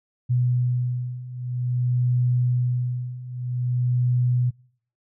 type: beating tone pair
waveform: sine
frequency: 123.47 / 123.98 Hz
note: B2 / B2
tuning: 0 / +7 cents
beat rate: 0.51 Hz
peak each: -25 / -22 dBFS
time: 0.29-4.51 s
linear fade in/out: 20 ms
effects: noise-tail reverb RT60 0.6 s tail -26 dB re dry